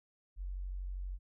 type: tone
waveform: sine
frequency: 46.25 Hz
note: F#1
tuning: in tune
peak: -37 dBFS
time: 0.36-1.19 s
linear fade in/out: 50 ms
effects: none